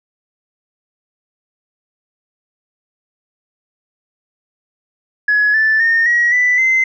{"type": "tone with pitch steps", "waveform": "sine", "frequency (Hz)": [1688, 1757.7, 1830.2, 1905.7, 1984.3, 2066], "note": ["G#6", "A6", "A#6", "A#6", "B6", "C7"], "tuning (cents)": [28, -2, -32, 38, 8, -22], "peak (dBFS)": -9, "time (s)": [5.28, 6.84], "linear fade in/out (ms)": 5, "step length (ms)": 260, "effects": ["tanh soft clip ceiling -6 dBFS"]}